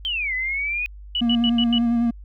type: exponential two-way sweep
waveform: sine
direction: down then up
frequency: 3200 to 1995 to 2506 Hz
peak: -22 dBFS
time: 0.05-0.86 s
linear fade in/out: 0 ms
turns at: 0.34 s
type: tone bursts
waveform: sine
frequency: 2947 Hz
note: F#7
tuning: 8 cents flat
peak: -20 dBFS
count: 5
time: 1.15-1.783 s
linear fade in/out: 2 ms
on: 57 ms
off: 87 ms
type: tone with vibrato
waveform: triangle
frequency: 235.2 Hz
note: A#3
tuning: 16 cents sharp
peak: -15 dBFS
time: 1.21-2.11 s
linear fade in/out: 10 ms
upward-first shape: sine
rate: 10 Hz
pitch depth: 24 cents each way
effects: added 50 Hz sine -37 dBFS peak until 2.24 s